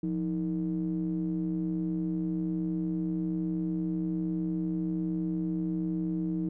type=ring-modulated tone; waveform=triangle; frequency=70.6 Hz; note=C#2; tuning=32 cents sharp; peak=-23 dBFS; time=0.03-6.49 s; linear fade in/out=5 ms; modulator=246 Hz; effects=none